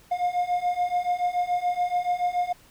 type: beating tone pair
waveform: triangle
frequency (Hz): 709 / 716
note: F5 / F5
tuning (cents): +26 / +43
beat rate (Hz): 7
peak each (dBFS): -25 / -23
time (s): 0.11-2.53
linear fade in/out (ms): 10
effects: pink hiss -55 dBFS RMS until 2.7 s